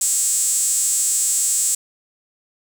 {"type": "tone with high-pass filter", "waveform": "sawtooth", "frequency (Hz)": 313.6, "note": "D#4", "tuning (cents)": 14, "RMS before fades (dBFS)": -19, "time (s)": [0.01, 1.75], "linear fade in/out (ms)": 5, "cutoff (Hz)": 7800, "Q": 6.5, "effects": []}